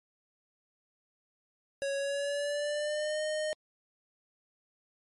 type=tone with pitch glide; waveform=square; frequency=554.4 to 615.1 Hz; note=C#5 to D#5; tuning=0 to -20 cents; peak=-31 dBFS; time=1.82-3.53 s; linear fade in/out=0 ms; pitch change=+180 cents; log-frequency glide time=1.96-3.22 s; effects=MP3 48 kbps